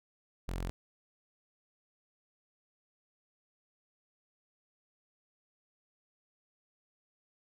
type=tone; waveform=sawtooth; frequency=44.28 Hz; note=F1; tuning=25 cents sharp; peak=-31 dBFS; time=0.48-0.7 s; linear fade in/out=0 ms; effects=none